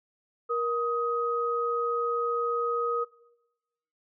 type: tone pair together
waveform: sine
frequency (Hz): 471.8 / 1256.7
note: A#4 / D#6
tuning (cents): +21 / +17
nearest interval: octave + perfect fourth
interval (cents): 1696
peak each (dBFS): -28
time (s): 0.49-3.05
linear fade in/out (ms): 20
effects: noise-tail reverb RT60 1.0 s tail -21 dB re dry